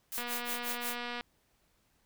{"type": "noise with tremolo", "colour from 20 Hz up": "blue", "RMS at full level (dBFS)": -36, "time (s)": [0.12, 0.97], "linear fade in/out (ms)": 0, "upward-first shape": "sine", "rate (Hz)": 5.6, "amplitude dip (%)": 100}
{"type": "click train", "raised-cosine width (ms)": 0.3, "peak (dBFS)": -23, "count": 249, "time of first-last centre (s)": [0.18, 1.209], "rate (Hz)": 241}
{"effects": ["pink hiss -72 dBFS RMS until 2.05 s"]}